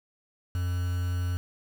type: tone with quantisation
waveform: triangle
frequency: 88.9 Hz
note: F2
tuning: 31 cents sharp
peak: -24 dBFS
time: 0.55-1.37 s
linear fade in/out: 0 ms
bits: 7
effects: none